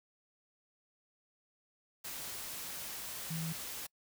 sine tone in noise, 162.5 Hz, E3, 24 cents flat, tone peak -36 dBFS, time 3.3-3.53 s, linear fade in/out 10 ms, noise white, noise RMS -43 dBFS, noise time 2.04-3.87 s, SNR +4 dB, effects noise-tail reverb RT60 0.1 s tail -26 dB re dry

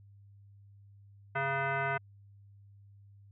sine tone with frequency modulation, 410.3 Hz, G#4, 21 cents flat, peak -29 dBFS, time 1.35-1.98 s, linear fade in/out 10 ms, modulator 548 Hz, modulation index 3, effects added 100 Hz sine -54 dBFS peak until 3.31 s

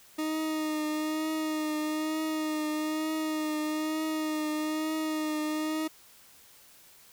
40% pulse tone with vibrato, 309.8 Hz, D#4, 7 cents flat, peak -28 dBFS, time 0.18-5.88 s, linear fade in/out 10 ms, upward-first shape triangle, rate 1.1 Hz, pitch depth 29 cents each way, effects white hiss -56 dBFS RMS until 7.12 s

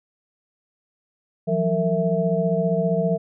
sine tone cluster, 167.8 / 182.9 / 458.1 / 659 Hz, E3 / F#3 / A#4 / E5, +31 / -20 / -30 / -1 cents, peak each -24 dBFS, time 1.47-3.18 s, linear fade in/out 20 ms, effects none

